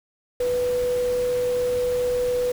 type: tone in noise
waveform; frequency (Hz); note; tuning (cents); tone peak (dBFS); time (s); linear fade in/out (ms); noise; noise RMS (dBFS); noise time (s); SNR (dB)
sine; 493.9; B4; 0; -20; 0.4-2.52; 5; pink; -37; 0.4-2.52; +14
effects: none